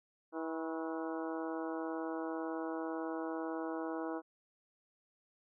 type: harmonic tone with a mistuned harmonic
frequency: 162 Hz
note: E3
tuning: 30 cents flat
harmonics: 2 / 3 / 4 / 5 / 6 / 7 / 8 / 9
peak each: -39 / -43 / -45 / -47 / -49 / -50 / -51 / -52 dBFS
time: 0.32-4.22 s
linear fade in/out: 50 ms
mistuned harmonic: 7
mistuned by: -62 cents
effects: none